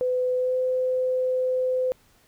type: tone with pitch glide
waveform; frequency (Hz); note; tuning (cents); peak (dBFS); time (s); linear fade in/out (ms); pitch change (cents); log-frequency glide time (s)
sine; 504 to 510.7; B4 to C5; +35 to -42; -21; 0.01-1.92; 0; +23; 0.36-0.57
effects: pink hiss -60 dBFS RMS until 2.27 s